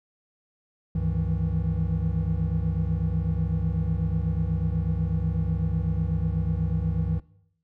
triangle tone cluster, 69.3 / 97.9 / 157.3 / 165.4 Hz, C#2 / G2 / D#3 / E3, 0 / -2 / +19 / +6 cents, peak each -27 dBFS, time 0.95-7.2 s, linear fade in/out 5 ms, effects noise-tail reverb RT60 0.7 s tail -19 dB re dry

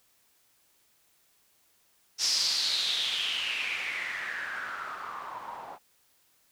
blue noise with low-pass filter sweep, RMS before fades -32 dBFS, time 2.18-5.79 s, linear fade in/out 50 ms, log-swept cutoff 5500 to 810 Hz, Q 5.7, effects white hiss -67 dBFS RMS until 6.51 s

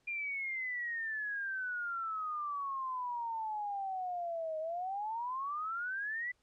sine exponential two-way sweep, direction down then up, 2412 to 622.3 to 2008 Hz, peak -35 dBFS, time 0.07-6.32 s, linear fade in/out 10 ms, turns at 4.59 s, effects pink hiss -75 dBFS RMS until 6.42 s + low-pass 8000 Hz 12 dB/octave

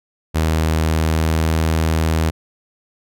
sawtooth tone with pitch glide, 79.5 to 80.19 Hz, D#2 to E2, +38 to -47 cents, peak -11 dBFS, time 0.34-2.31 s, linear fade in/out 20 ms, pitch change +15 cents, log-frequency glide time 0.88-1.58 s, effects none

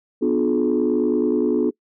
sine chord, B diminished seventh, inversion none, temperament just, 246.9 / 296.3 / 355.6 / 426.7 Hz, B3 / D4 / F4 / Ab4, 0 / +15 / +31 / +47 cents, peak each -21 dBFS, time 0.21-1.71 s, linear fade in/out 20 ms, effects noise-tail reverb RT60 0.1 s tail -24 dB re dry + tanh soft clip ceiling -10 dBFS

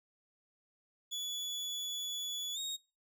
30% pulse tone with pitch glide, 3421 to 3752 Hz, A7 to A#7, -49 to +11 cents, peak -34 dBFS, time 1.11-2.77 s, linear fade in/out 20 ms, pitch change +160 cents, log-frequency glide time 2.54-2.59 s, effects noise-tail reverb RT60 0.3 s tail -21 dB re dry

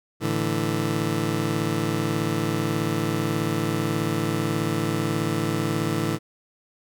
20% pulse chord, A suspended fourth, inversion none, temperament just, 110 / 146.67 / 165 Hz, A2 / D3 / E3, 0 / -2 / +2 cents, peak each -23 dBFS, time 0.2-6.19 s, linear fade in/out 50 ms, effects none

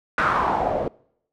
white noise with low-pass filter sweep, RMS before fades -22 dBFS, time 0.18-0.88 s, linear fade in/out 2 ms, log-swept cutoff 1500 to 520 Hz, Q 4.2, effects noise-tail reverb RT60 0.7 s tail -24 dB re dry

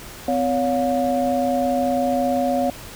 sine tone cluster, 255.4 / 563 / 714 Hz, C4 / C#5 / F5, -42 / +27 / +38 cents, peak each -22 dBFS, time 0.28-2.7 s, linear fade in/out 2 ms, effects pink hiss -38 dBFS RMS until 2.95 s

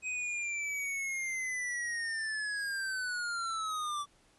square linear sweep, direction down, 2529 to 1151 Hz, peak -34 dBFS, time 0.02-4.06 s, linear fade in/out 50 ms, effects pink hiss -66 dBFS RMS until 4.38 s + resampled to 24000 Hz

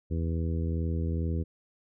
harmonic tone, 82.3 Hz, E2, 2 cents flat, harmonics 1 / 2 / 3 / 4 / 5 / 6, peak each -28 / -34 / -38 / -40 / -42 / -44 dBFS, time 0.1-1.44 s, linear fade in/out 20 ms, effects none

